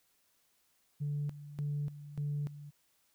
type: tone with tremolo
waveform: sine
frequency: 145.7 Hz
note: D3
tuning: 13 cents flat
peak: -31 dBFS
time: 1-2.71 s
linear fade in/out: 20 ms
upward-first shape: square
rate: 1.7 Hz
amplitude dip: 80%
effects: tanh soft clip ceiling -29 dBFS + white hiss -73 dBFS RMS until 3.14 s